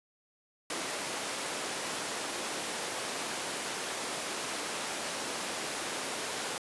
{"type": "high-pass noise", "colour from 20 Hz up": "pink", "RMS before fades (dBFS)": -36, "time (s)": [0.7, 6.58], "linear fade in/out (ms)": 2, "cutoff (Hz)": 340, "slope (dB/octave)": 12, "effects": ["resampled to 24000 Hz"]}